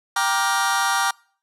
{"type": "chord", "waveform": "sawtooth", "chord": "G minor seventh", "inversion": "none", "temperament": "just", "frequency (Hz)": [784, 940.8, 1176, 1411.2], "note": ["G5", "Bb5", "D6", "F6"], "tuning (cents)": [0, 16, 2, 18], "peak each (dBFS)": -20, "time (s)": [0.16, 1.11], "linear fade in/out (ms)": 5, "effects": ["noise-tail reverb RT60 0.5 s tail -26 dB re dry", "low-pass 11000 Hz 12 dB/octave"]}